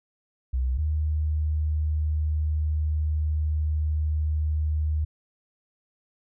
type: tone pair in turn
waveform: sine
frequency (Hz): 63.9 / 76.69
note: C2 / D#2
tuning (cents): -40 / -24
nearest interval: minor third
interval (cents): 316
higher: second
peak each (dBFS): -22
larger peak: neither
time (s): 0.53-0.78 / 0.78-5.05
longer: second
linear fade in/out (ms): 10
effects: none